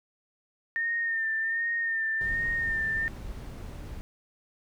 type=tone with vibrato; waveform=sine; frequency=1819 Hz; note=A#6; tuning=43 cents flat; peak=-26 dBFS; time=0.76-3.08 s; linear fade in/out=0 ms; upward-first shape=sine; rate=1.3 Hz; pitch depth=37 cents each way
type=noise; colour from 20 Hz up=brown; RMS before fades=-39 dBFS; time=2.21-4.01 s; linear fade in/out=0 ms
effects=none